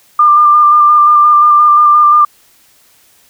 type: tone with vibrato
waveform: sine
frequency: 1195 Hz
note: D6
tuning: 30 cents sharp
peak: -3 dBFS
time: 0.19-2.25 s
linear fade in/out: 5 ms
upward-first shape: square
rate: 5.7 Hz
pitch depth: 15 cents each way
effects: white hiss -48 dBFS RMS until 3.29 s